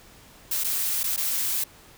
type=noise with dropouts; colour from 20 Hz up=blue; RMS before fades=-26 dBFS; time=0.51-1.64 s; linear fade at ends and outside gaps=5 ms; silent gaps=0.638-0.643 / 1.033-1.039 / 1.164-1.175 s; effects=pink hiss -51 dBFS RMS until 1.97 s